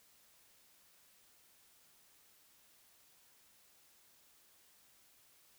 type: silence
effects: white hiss -67 dBFS RMS until 5.58 s